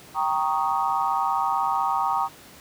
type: chord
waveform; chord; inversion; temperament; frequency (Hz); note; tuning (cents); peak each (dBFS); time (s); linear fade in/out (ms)
sine; Eb dominant seventh; first; equal; 784 / 932.3 / 1108.7 / 1244.5; G5 / Bb5 / Db6 / Eb6; 0 / 0 / 0 / 0; -26 / -25 / -28 / -28; 0.14-2.29; 50
effects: pink hiss -47 dBFS RMS until 2.6 s + high-pass 100 Hz 12 dB/octave